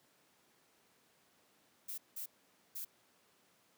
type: noise bursts at uneven times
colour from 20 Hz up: violet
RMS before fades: -43 dBFS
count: 3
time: 1.88-1.98 / 2.16-2.26 / 2.75-2.85 s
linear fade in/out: 10 ms
effects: pink hiss -70 dBFS RMS until 3.77 s + high-pass 200 Hz 12 dB/octave